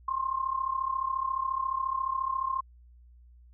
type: tone with amplitude modulation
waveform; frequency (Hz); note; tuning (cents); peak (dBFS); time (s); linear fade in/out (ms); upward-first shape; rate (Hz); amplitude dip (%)
sine; 1060; C6; +22; -24; 0.08-2.61; 5; sine; 34.3; 80
effects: added 60 Hz sine -52 dBFS peak until 3.53 s